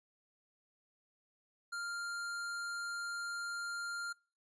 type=tone; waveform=square; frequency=1396.9 Hz; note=F6; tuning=in tune; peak=-39 dBFS; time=1.72-4.13 s; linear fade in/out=10 ms; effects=noise-tail reverb RT60 0.4 s tail -26 dB re dry + resampled to 22050 Hz